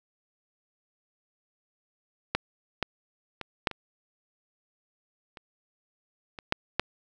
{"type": "clicks", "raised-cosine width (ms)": 0.3, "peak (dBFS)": [-8, -10, -19, -7, -21, -27, -23, -7, -7], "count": 9, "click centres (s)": [2.35, 2.827, 3.413, 3.672, 3.713, 5.372, 6.388, 6.524, 6.796], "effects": []}